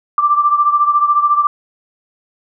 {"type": "beating tone pair", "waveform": "sine", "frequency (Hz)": [1174.7, 1188.7], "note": ["D6", "D6"], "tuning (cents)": [0, 21], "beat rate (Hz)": 14, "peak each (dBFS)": [-11, -16], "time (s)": [0.18, 1.47], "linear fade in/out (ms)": 2, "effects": []}